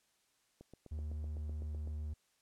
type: click train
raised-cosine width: 2 ms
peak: -39 dBFS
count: 11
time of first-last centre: 0.61-1.874 s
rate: 7.91 Hz
type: tone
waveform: triangle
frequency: 75.7 Hz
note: D#2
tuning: 47 cents flat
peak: -36 dBFS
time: 0.91-2.14 s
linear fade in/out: 10 ms
effects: white hiss -75 dBFS RMS until 2.41 s + low-pass 10000 Hz 12 dB/octave